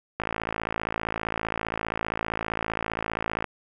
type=click train; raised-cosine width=0.5 ms; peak=-12 dBFS; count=180; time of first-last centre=0.2-3.443 s; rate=55.2 Hz; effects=none